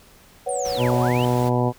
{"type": "chord", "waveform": "sine", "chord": "B suspended second", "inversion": "none", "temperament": "equal", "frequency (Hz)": [493.9, 554.4, 740], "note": ["B4", "C#5", "F#5"], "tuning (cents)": [0, 0, 0], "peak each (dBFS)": -27, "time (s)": [0.46, 1.09], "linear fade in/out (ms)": 10}
{"type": "linear two-way sweep", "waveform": "sine", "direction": "down then up", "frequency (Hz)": [9260, 419.2, 3136], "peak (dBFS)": -30, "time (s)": [0.49, 1.25], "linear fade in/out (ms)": 0, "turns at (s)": 0.94}
{"type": "noise", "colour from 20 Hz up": "pink", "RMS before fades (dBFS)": -36, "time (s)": [0.64, 1.5], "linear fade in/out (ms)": 20}
{"type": "harmonic tone", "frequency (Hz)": 123.1, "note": "B2", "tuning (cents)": -5, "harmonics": [1, 2, 3, 4, 5, 6, 7, 8], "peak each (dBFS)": [-21, -24, -26, -27, -28, -29, -29, -30], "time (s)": [0.77, 1.73], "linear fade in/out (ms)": 50}
{"effects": ["pink hiss -51 dBFS RMS until 1.78 s"]}